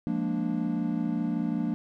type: chord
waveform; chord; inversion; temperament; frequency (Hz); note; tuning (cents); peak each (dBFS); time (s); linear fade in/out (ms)
triangle; Bb dominant seventh; second; equal; 174.61 / 207.7 / 233.1 / 293.7; F3 / Ab3 / Bb3 / D4; 0 / 0 / 0 / 0; -30 / -32 / -28 / -30; 0.07-1.74; 0
effects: none